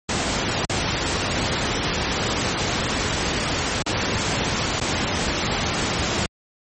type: noise with dropouts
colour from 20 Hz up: pink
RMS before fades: -22 dBFS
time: 0.09-6.26 s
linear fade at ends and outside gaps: 2 ms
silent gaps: 0.652-0.696 / 3.824-3.863 / 4.8-4.813 s
effects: high-pass 60 Hz 12 dB/octave + MP3 32 kbps